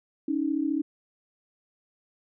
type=tone pair together; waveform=sine; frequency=280 / 314.4 Hz; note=C#4 / D#4; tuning=+18 / +18 cents; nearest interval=major second; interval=200 cents; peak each=-27 / -27 dBFS; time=0.28-0.82 s; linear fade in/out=5 ms; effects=none